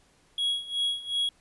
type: tone with tremolo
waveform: triangle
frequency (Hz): 3322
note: G#7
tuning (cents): 0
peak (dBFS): -22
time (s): 0.38-1.29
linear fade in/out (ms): 2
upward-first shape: sine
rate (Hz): 2.7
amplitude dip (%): 85
effects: pink hiss -63 dBFS RMS until 1.4 s + resampled to 24000 Hz